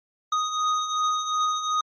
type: beating tone pair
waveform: square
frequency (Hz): 1244.5 / 1247.2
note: D#6 / D#6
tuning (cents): 0 / +4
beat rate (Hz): 2.7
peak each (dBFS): -31 / -24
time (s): 0.32-1.81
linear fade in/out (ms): 5
effects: MP3 32 kbps